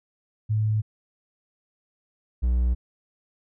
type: tone pair in turn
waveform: sine / triangle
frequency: 107.9 / 60.84 Hz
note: A2 / B1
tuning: -33 / -25 cents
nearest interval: minor seventh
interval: 992 cents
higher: first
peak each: -20 / -17 dBFS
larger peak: second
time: 0.49-0.82 / 2.42-2.75 s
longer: neither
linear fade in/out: 20 ms
effects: none